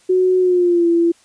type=tone with pitch glide; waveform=sine; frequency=369.1 to 338.5 Hz; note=F#4 to E4; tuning=-4 to +46 cents; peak=-11 dBFS; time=0.09-1.12 s; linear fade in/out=10 ms; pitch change=-150 cents; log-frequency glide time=0.39-0.88 s; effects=white hiss -53 dBFS RMS until 1.24 s + resampled to 22050 Hz